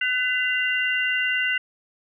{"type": "tone cluster", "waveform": "sine", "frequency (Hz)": [1502, 2014, 2784], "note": ["F#6", "B6", "F7"], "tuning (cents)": [26, 33, -6], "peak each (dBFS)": -25, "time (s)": [0.01, 1.58], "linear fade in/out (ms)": 5, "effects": []}